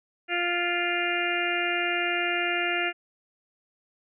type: harmonic tone with a mistuned harmonic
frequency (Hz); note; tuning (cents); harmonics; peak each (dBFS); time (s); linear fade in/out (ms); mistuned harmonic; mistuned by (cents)
349.2; F4; 0; 1 / 2 / 4 / 5 / 6 / 7 / 8; -32 / -32 / -32 / -32 / -32 / -32 / -32; 0.28-2.93; 50; 7; -22
effects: none